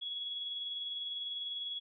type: tone with tremolo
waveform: sine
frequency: 3353 Hz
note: G#7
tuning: 16 cents sharp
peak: -35 dBFS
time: 0.01-1.8 s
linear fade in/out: 20 ms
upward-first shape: triangle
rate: 20 Hz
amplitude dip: 40%
effects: none